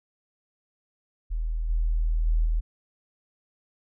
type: tone with level steps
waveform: sine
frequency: 40.25 Hz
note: E1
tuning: 41 cents flat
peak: -25 / -21 / -19 / -21 dBFS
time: 1.3-2.61 s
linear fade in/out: 20 ms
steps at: 1.69 / 2.26 / 2.45 s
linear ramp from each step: 10 ms
effects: none